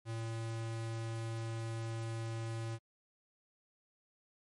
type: tone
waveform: square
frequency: 113.7 Hz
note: A#2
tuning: 43 cents flat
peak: -38 dBFS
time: 0.05-2.79 s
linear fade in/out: 50 ms
effects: MP3 48 kbps